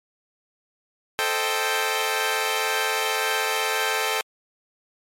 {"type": "chord", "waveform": "10% pulse", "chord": "A half-diminished seventh", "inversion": "none", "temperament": "equal", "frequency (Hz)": [440, 523.3, 622.3, 784], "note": ["A4", "C5", "Eb5", "G5"], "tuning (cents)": [0, 0, 0, 0], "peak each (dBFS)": [-17, -21, -23, -19], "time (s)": [1.19, 4.21], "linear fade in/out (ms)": 0, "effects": ["MP3 64 kbps"]}